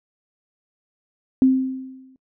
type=tone with exponential decay; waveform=sine; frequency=261.6 Hz; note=C4; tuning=in tune; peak=-9 dBFS; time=1.42-2.16 s; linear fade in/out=1 ms; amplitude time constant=160 ms; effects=noise-tail reverb RT60 0.1 s tail -23 dB re dry